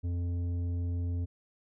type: tone with tanh clipping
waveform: sine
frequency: 87.31 Hz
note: F2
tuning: in tune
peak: -31 dBFS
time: 0.03-1.26 s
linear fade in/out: 20 ms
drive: 9 dB
effects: none